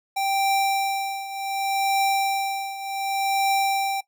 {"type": "tone with tremolo", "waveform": "square", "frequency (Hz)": 784, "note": "G5", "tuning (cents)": 0, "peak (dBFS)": -19, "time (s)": [0.16, 4.01], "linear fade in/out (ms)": 10, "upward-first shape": "triangle", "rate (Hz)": 0.67, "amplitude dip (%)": 80, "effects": ["noise-tail reverb RT60 0.1 s tail -18 dB re dry"]}